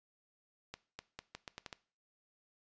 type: accelerating click train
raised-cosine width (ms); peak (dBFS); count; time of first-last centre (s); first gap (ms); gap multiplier
0.2; -26; 8; 0.74-1.728; 250; 0.8
effects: noise-tail reverb RT60 0.4 s tail -19 dB re dry + resampled to 16000 Hz